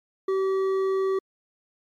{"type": "tone with hard clipping", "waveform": "sine", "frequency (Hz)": 383.7, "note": "G4", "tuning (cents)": -37, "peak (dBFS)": -23, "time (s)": [0.28, 1.19], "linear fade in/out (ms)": 5, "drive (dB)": 7, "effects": ["MP3 96 kbps"]}